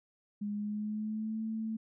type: tone with pitch glide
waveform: sine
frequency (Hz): 206.3 to 221.1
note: G#3 to A3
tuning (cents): -11 to +9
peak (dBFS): -33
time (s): 0.41-1.77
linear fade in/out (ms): 10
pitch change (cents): +120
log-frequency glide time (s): 0.52-1.42
effects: none